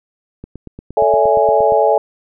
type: click train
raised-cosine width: 3 ms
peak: -18 dBFS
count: 12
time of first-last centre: 0.44-1.722 s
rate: 8.58 Hz
type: chord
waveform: sine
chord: A major seventh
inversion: none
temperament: equal with one note detuned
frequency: 440 / 568.6 / 659.3 / 830.6 Hz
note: A4 / C#5 / E5 / G#5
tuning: 0 / +44 / 0 / 0 cents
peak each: -15 dBFS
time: 0.97-1.98 s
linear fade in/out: 2 ms
effects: none